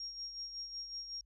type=tone with tremolo; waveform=sine; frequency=5580 Hz; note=F8; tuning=2 cents flat; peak=-39 dBFS; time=0-1.21 s; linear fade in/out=2 ms; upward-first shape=sine; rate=5.4 Hz; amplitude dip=55%; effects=added 50 Hz sine -64 dBFS peak until 1.25 s